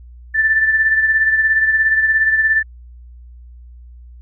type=beating tone pair; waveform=sine; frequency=1764 / 1781 Hz; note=A6 / A6; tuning=+4 / +21 cents; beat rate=17 Hz; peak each=-12 / -21 dBFS; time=0.34-2.63 s; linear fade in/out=20 ms; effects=added 60 Hz sine -36 dBFS peak until 4.21 s